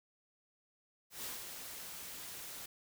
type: noise with ADSR envelope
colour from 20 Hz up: white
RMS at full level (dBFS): -42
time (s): 1.1-2.66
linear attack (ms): 140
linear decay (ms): 190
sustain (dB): -5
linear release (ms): 5
effects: none